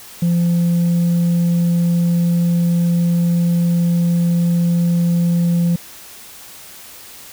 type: tone with tanh clipping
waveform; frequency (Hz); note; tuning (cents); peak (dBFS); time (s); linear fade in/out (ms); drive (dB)
sine; 171.9; F3; -27; -13; 0.22-5.76; 5; 2
effects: white hiss -38 dBFS RMS until 7.32 s